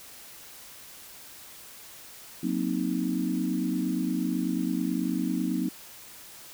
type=chord; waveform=sine; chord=C half-diminished seventh; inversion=second; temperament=equal with one note detuned; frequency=183.19 / 233.1 / 261.6 / 311.1 Hz; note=Gb3 / Bb3 / C4 / Eb4; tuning=-17 / 0 / 0 / 0 cents; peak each=-31 / -32 / -30 / -31 dBFS; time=2.43-5.69 s; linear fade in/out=5 ms; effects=white hiss -47 dBFS RMS until 6.53 s